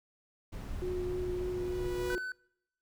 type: noise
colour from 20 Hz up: brown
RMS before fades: -40 dBFS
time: 0.52-2.16 s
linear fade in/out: 10 ms
type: tone with vibrato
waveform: sine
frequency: 362.2 Hz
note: F#4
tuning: 37 cents flat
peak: -33 dBFS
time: 0.82-2.18 s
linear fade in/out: 0 ms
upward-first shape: triangle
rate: 3.4 Hz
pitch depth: 14 cents each way
type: tone with exponential growth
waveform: sawtooth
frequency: 490 Hz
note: B4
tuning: 14 cents flat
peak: -31 dBFS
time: 1.04-2.15 s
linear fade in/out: 0 ms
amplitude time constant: 240 ms
type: tone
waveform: triangle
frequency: 1508 Hz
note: F#6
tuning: 32 cents sharp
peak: -34 dBFS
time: 2.1-2.32 s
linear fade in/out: 2 ms
effects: noise-tail reverb RT60 0.8 s tail -25 dB re dry